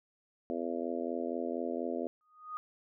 harmonic tone, 84.2 Hz, E2, 37 cents sharp, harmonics 3 / 4 / 5 / 6 / 7 / 8, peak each -38 / -39 / -40 / -41 / -41 / -42 dBFS, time 0.5-2.07 s, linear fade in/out 0 ms
sine tone with exponential growth, 1241 Hz, D#6, 5 cents flat, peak -34 dBFS, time 2.21-2.57 s, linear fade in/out 0 ms, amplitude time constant 77 ms
effects none

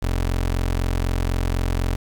25% pulse tone, 44 Hz, F1, 14 cents sharp, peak -16 dBFS, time 0.02-1.96 s, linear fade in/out 10 ms, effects 8-bit

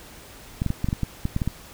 clicks, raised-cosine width 5 ms, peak -11 dBFS, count 11, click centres 0.619 / 0.663 / 0.704 / 0.844 / 0.887 / 0.929 / 1.033 / 1.254 / 1.364 / 1.418 / 1.476 s, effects pink hiss -45 dBFS RMS until 1.73 s

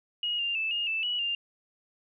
sine tone with pitch steps, 2885 / 2795 / 2633 / 2841 / 2642 / 2933 / 2799 Hz, F#7 / F7 / E7 / F7 / E7 / F#7 / F7, -44 / +1 / -3 / +29 / +3 / -16 / +3 cents, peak -27 dBFS, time 0.23-1.35 s, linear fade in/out 2 ms, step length 160 ms, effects none

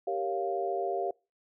sine chord, G half-diminished seventh, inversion none, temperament equal, 392 / 466.2 / 554.4 / 698.5 Hz, G4 / Bb4 / Db5 / F5, 0 / 0 / 0 / 0 cents, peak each -33 / -37 / -37 / -32 dBFS, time 0.07-1.11 s, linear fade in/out 5 ms, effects noise-tail reverb RT60 0.3 s tail -26 dB re dry

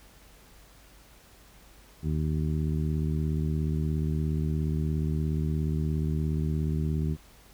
harmonic tone, 77 Hz, D#2, 17 cents flat, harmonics 1 / 2 / 3 / 4 / 5, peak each -29 / -28 / -35 / -39 / -41 dBFS, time 2.02-7.17 s, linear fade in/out 50 ms, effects added 50 Hz sine -56 dBFS peak until 7.53 s + pink hiss -56 dBFS RMS until 7.53 s

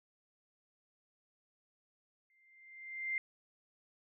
sine tone with exponential growth, 2093 Hz, C7, in tune, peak -31 dBFS, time 2.3-3.18 s, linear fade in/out 1 ms, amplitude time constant 190 ms, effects none

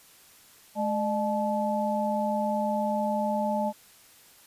sine tone cluster, 212.8 / 607 / 863 Hz, G#3 / D#5 / A5, +42 / -43 / -34 cents, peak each -29 dBFS, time 0.75-3.73 s, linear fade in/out 50 ms, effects white hiss -55 dBFS RMS until 4.46 s + resampled to 32000 Hz

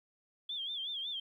sine tone with vibrato, 3369 Hz, G#7, 24 cents sharp, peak -36 dBFS, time 0.49-1.2 s, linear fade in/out 5 ms, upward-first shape sine, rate 5.4 Hz, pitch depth 120 cents each way, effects 12-bit

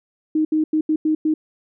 sine tone bursts at uneven times, 311.1 Hz, D#4, in tune, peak -15 dBFS, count 6, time 0.35-0.45 / 0.52-0.64 / 0.73-0.81 / 0.89-0.96 / 1.05-1.15 / 1.25-1.34 s, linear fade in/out 5 ms, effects none

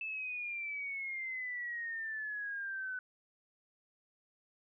sine exponential sweep, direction down, 2637 to 1496 Hz, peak -37 dBFS, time 0.01-2.99 s, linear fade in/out 2 ms, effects none

